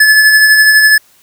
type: tone with tremolo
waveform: square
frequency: 1724 Hz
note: A6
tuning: 36 cents flat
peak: -3 dBFS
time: 0-0.98 s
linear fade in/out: 5 ms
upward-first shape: sine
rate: 12 Hz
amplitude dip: 35%
effects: white hiss -48 dBFS RMS until 1.22 s